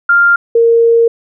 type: tone pair in turn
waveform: sine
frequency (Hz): 1396.9 / 462.8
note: F6 / A#4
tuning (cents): 0 / -13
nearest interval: octave + perfect fifth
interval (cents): 1913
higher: first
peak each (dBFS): -5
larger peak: neither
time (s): 0.09-0.36 / 0.55-1.08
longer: second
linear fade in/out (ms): 5
effects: none